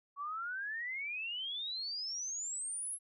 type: exponential sweep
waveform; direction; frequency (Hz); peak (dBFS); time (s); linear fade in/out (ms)
sine; up; 1108.7 to 11130; -37; 0.16-2.99; 50
effects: none